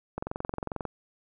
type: click train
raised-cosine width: 1 ms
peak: -18 dBFS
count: 16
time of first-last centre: 0.18-0.853 s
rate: 22.3 Hz
effects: none